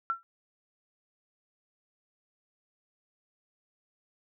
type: tone with exponential decay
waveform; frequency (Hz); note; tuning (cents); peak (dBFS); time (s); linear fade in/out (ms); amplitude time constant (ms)
sine; 1353; E6; +45; -23; 0.1-0.23; 0; 27
effects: none